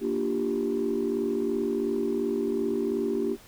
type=chord; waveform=sine; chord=G minor seventh; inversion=first; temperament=equal; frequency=233.1 / 293.7 / 349.2 / 392 Hz; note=Bb3 / D4 / F4 / G4; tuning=0 / 0 / 0 / 0 cents; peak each=-30 / -31 / -31 / -27 dBFS; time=0-3.37 s; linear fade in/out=50 ms; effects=tanh soft clip ceiling -18 dBFS + pink hiss -52 dBFS RMS until 3.47 s